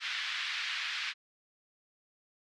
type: band-pass noise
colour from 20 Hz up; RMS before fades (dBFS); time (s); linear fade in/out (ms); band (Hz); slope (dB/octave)
pink; -36; 0-1.14; 50; 1600 to 4200; 24
effects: none